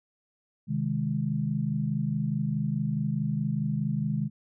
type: chord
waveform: sine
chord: Ab major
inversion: first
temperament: equal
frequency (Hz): 130.81 / 155.56 / 207.7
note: C3 / Eb3 / Ab3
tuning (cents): 0 / 0 / 0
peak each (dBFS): -31 / -29 / -30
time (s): 0.67-4.3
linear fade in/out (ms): 50
effects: none